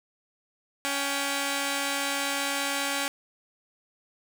5% pulse tone pair together, 280 / 785.1 Hz, C#4 / G5, +18 / +2 cents, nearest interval octave + tritone, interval 1784 cents, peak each -17 / -20 dBFS, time 0.85-3.08 s, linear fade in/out 0 ms, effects none

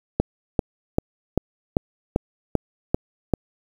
click train, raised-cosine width 2 ms, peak -4 dBFS, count 9, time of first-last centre 0.2-3.337 s, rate 2.55 Hz, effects 7-bit

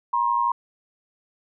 sine tone pair together, 955 / 1066.7 Hz, A#5 / C6, +42 / +33 cents, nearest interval major second, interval 191 cents, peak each -21 / -23 dBFS, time 0.13-0.52 s, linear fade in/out 5 ms, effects none

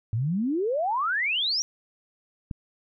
sine exponential sweep, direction up, 103.83 to 5850 Hz, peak -23 dBFS, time 0.13-1.62 s, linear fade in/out 0 ms
click, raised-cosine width 5 ms, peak -19 dBFS, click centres 2.512 s
effects none

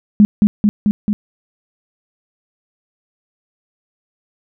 sine tone with echo, 208.1 Hz, G#3, 4 cents sharp, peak -4 dBFS, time 0.2-0.25 s, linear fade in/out 0 ms, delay 220 ms, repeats 4, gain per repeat -2 dB, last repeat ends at 1.13 s, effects none

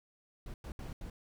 brown noise bursts at uneven times, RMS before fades -43 dBFS, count 4, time 0.46-0.54 / 0.64-0.72 / 0.79-0.93 / 1.01-1.1 s, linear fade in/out 2 ms, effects none

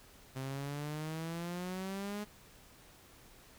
sawtooth exponential sweep, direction up, 130.7 to 210.2 Hz, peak -34 dBFS, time 0.35-2.25 s, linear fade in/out 20 ms, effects pink hiss -59 dBFS RMS until 3.58 s

